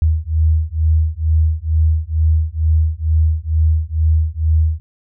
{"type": "beating tone pair", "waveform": "sine", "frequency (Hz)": [78.1, 80.3], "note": ["D#2", "E2"], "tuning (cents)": [7, -45], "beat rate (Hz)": 2.2, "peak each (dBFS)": -15, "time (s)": [0.02, 4.8], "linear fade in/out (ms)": 0, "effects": []}